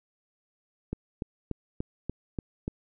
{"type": "click train", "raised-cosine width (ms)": 3, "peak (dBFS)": -18, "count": 7, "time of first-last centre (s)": [0.93, 2.679], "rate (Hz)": 3.43, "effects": []}